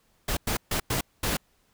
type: noise bursts at uneven times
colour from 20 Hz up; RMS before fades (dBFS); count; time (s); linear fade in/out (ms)
pink; -27; 5; 0.28-0.37 / 0.47-0.57 / 0.71-0.8 / 0.9-1.01 / 1.23-1.37; 5
effects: pink hiss -67 dBFS RMS until 1.73 s